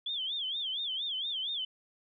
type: tone with vibrato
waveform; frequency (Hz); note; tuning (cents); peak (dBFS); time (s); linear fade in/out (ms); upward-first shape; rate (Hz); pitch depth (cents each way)
sine; 3333; G#7; +5; -32; 0.06-1.65; 5; sine; 4.3; 170
effects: none